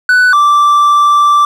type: tone pair in turn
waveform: triangle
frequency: 1491 / 1170.7 Hz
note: F#6 / D6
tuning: +13 / -6 cents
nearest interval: major third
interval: 419 cents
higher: first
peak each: -3 dBFS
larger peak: neither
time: 0.09-0.33 / 0.33-1.45 s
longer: second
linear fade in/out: 2 ms
effects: none